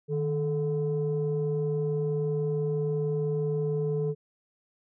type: tone pair together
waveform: sine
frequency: 153.6 / 434.7 Hz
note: D#3 / A4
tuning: -22 / -21 cents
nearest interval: octave + tritone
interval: 1801 cents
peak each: -27 dBFS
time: 0.08-4.15 s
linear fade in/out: 50 ms
effects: tanh soft clip ceiling -20 dBFS